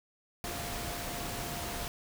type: tone in noise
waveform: sine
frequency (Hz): 698.5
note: F5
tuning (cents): 0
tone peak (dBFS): -44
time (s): 0.44-1.88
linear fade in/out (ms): 0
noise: pink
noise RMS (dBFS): -38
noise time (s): 0.44-1.88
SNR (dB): -9
effects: none